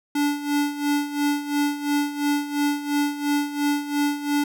square tone with tremolo, 290 Hz, D4, 22 cents flat, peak -19 dBFS, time 0.15-4.44 s, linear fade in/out 5 ms, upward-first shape sine, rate 2.9 Hz, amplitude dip 75%, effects none

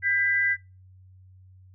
sine tone pair together, 1600 / 1987.5 Hz, G6 / B6, +35 / +10 cents, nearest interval major third, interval 375 cents, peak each -25 / -22 dBFS, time 0.02-0.57 s, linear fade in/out 50 ms, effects noise-tail reverb RT60 0.3 s tail -26 dB re dry + added 93 Hz sine -49 dBFS peak until 1.74 s

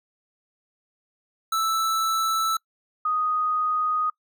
square / sine tone pair in turn, 1318.5 / 1244.5 Hz, E6 / D#6, 0 / 0 cents, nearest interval minor second, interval 100 cents, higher first, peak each -22 / -21 dBFS, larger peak second, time 1.52-2.57 / 3.05-4.1 s, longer neither, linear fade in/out 5 ms, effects noise-tail reverb RT60 0.1 s tail -25 dB re dry

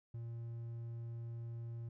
triangle tone, 116.54 Hz, A#2, in tune, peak -40 dBFS, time 0.14-1.89 s, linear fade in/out 5 ms, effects none

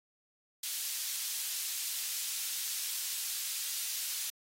pink high-pass noise, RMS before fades -37 dBFS, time 0.63-4.3 s, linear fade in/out 5 ms, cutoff 4300 Hz, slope 12 dB/octave, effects AAC 48 kbps

